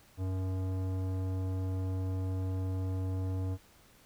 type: tone with tanh clipping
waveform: sine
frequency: 93.8 Hz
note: F#2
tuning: 24 cents sharp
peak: -33 dBFS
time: 0.17-3.58 s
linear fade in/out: 50 ms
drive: 16 dB
effects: pink hiss -61 dBFS RMS until 4.05 s